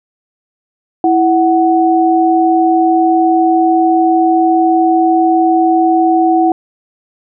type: tone pair together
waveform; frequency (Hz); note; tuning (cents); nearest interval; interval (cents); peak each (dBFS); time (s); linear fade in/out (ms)
sine; 329.6 / 743.1; E4 / F#5; 0 / +7; octave + major second; 1407; -10; 1.04-6.52; 2
effects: none